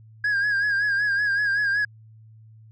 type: tone with vibrato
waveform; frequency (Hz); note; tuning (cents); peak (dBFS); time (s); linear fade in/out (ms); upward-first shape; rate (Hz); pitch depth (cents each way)
sine; 1640; G#6; -22; -17; 0.24-1.85; 5; sine; 5.3; 59
effects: tanh soft clip ceiling -19 dBFS + added 110 Hz sine -46 dBFS peak until 2.71 s